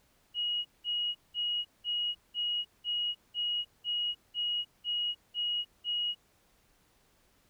sine tone bursts, 2895 Hz, F#7, 38 cents flat, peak -29 dBFS, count 12, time 0.34-6.15 s, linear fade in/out 50 ms, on 310 ms, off 190 ms, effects pink hiss -68 dBFS RMS until 7.49 s

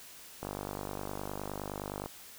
click train, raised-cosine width 1 ms, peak -23 dBFS, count 82, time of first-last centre 0.43-2.06 s, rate 49.7 Hz, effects white hiss -51 dBFS RMS until 2.38 s

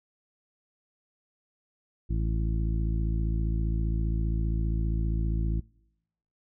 harmonic tone, 55.1 Hz, A1, 3 cents sharp, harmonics 1 / 2 / 3 / 4 / 5 / 6, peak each -26 / -32 / -35 / -42 / -45 / -41 dBFS, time 2.09-5.61 s, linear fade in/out 20 ms, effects noise-tail reverb RT60 0.9 s tail -26 dB re dry

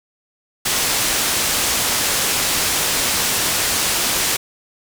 white low-pass noise, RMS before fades -19 dBFS, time 0.65-4.37 s, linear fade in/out 10 ms, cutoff 10000 Hz, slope 12 dB/octave, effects none

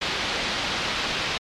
white low-pass noise, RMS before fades -27 dBFS, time 0.01-1.38 s, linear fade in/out 10 ms, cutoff 4300 Hz, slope 24 dB/octave, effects MP3 64 kbps

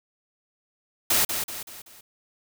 white noise with echo, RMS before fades -21 dBFS, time 1.1-1.25 s, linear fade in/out 5 ms, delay 190 ms, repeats 4, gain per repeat -7 dB, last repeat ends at 2.01 s, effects none

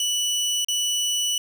25% pulse tone with dropouts, 2960 Hz, F#7, in tune, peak -18 dBFS, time 0-1.38 s, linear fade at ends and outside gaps 2 ms, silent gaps 0.647-0.684 s, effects none

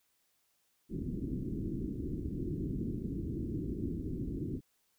white low-pass noise, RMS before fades -37 dBFS, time 0.89-4.61 s, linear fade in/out 50 ms, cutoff 350 Hz, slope 48 dB/octave, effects white hiss -75 dBFS RMS until 4.98 s

